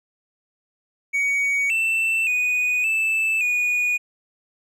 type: tone with pitch steps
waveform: triangle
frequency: 2247 / 2670 / 2479 / 2636 / 2458 Hz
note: C#7 / E7 / D#7 / E7 / D#7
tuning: +23 / +22 / -7 / -1 / -22 cents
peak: -17 dBFS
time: 1.13-3.98 s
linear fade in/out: 20 ms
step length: 570 ms
effects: none